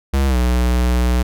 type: tone with pitch glide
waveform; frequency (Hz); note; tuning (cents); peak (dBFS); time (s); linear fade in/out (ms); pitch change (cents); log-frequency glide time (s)
square; 68 to 61.29; C#2 to B1; -33 to -13; -14; 0.13-1.23; 10; -180; 0.27-0.37
effects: none